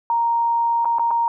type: tone with dropouts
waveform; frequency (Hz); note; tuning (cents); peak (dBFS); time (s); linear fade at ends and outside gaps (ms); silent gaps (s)
sine; 932.3; A#5; 0; -16; 0.1-1.28; 1; 0.847-0.855 / 0.985-0.995 / 1.108-1.112
effects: none